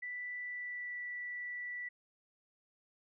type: tone with pitch glide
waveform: sine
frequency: 1975.5 to 1961.9 Hz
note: B6 to B6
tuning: 0 to -12 cents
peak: -39 dBFS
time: 0.02-1.89 s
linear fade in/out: 10 ms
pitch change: -12 cents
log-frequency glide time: 0.38-0.99 s
effects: none